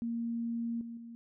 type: tone with level steps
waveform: sine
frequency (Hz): 232.7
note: A#3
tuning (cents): -3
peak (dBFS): -32 / -40 / -44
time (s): 0.02-1.15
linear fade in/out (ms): 0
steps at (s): 0.81 / 0.97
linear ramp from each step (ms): 2
effects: none